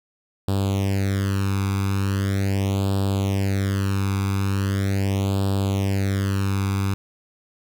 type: tone with flanger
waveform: sawtooth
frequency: 98 Hz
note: G2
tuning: in tune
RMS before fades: -22 dBFS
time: 0.48-6.94 s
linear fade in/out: 0 ms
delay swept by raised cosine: 0.24 to 0.82 ms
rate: 0.4 Hz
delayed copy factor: +0.9
effects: none